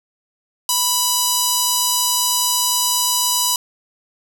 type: tone with notch filter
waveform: 5% pulse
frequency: 987.8 Hz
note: B5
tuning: in tune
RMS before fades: -18 dBFS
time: 0.69-3.56 s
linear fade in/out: 2 ms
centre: 2000 Hz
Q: 1.6
effects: none